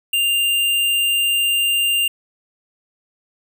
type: tone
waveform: square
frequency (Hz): 2794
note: F7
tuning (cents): 0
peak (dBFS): -16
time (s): 0.13-2.08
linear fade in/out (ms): 5
effects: none